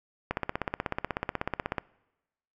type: click train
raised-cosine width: 0.5 ms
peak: -13 dBFS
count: 25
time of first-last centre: 0.31-1.782 s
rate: 16.3 Hz
effects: noise-tail reverb RT60 1.0 s tail -24 dB re dry